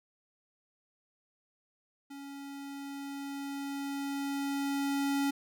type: tone with level ramp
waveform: square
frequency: 279.1 Hz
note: C#4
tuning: 12 cents sharp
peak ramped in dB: -44 to -28 dBFS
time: 2.1-5.31 s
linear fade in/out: 10 ms
effects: none